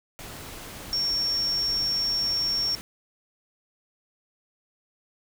sine tone in noise, 5500 Hz, F8, 27 cents flat, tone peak -23 dBFS, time 0.93-2.75 s, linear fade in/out 0 ms, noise pink, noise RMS -40 dBFS, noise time 0.19-2.81 s, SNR +14 dB, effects none

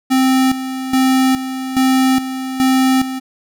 square tone with tremolo, 261.6 Hz, C4, in tune, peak -11 dBFS, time 0.1-3.2 s, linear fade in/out 20 ms, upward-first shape square, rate 1.2 Hz, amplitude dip 70%, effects none

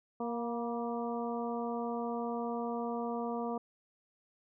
harmonic tone with a mistuned harmonic, 234.9 Hz, A#3, 13 cents sharp, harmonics 1 / 2 / 3 / 4 / 5, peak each -37 / -38 / -40 / -43 / -45 dBFS, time 0.2-3.58 s, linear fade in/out 5 ms, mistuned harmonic 4, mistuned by +31 cents, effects none

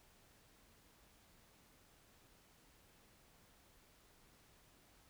silence, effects pink hiss -68 dBFS RMS until 5.09 s

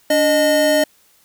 square tone pair together, 289.6 / 614 Hz, D4 / D#5, -24 / -23 cents, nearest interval octave + minor second, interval 1301 cents, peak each -20 / -14 dBFS, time 0.1-0.84 s, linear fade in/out 5 ms, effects white hiss -55 dBFS RMS until 1.24 s

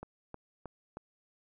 click train, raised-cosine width 1 ms, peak -28 dBFS, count 4, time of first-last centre 0.03-0.97 s, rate 3.19 Hz, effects none

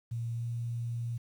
sine tone with pitch glide, 116.54 to 117.89 Hz, A#2 to A#2, 0 to +20 cents, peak -32 dBFS, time 0.11-1.18 s, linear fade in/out 10 ms, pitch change +20 cents, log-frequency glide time 0.33-0.46 s, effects 10-bit

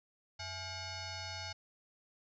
sine tone with frequency modulation, 2167 Hz, C#7, 40 cents flat, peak -40 dBFS, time 0.39-1.53 s, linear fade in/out 10 ms, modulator 753 Hz, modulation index 4.5, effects none

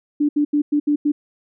sine tone bursts at uneven times, 293.7 Hz, D4, in tune, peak -14 dBFS, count 6, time 0.2-0.29 / 0.36-0.45 / 0.53-0.62 / 0.72-0.8 / 0.87-0.96 / 1.05-1.12 s, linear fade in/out 10 ms, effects none

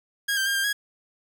sawtooth tone with pitch steps, 1636 / 1569 / 1610 / 1592 / 1656 Hz, G#6 / G6 / G6 / G6 / G#6, -26 / +1 / +46 / +26 / -5 cents, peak -19 dBFS, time 0.28-0.73 s, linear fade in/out 10 ms, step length 90 ms, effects 9-bit

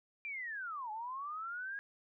sine linear two-way sweep, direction down then up, 2396 to 836 to 1657 Hz, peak -39 dBFS, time 0.25-1.79 s, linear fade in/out 0 ms, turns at 0.91 s, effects none

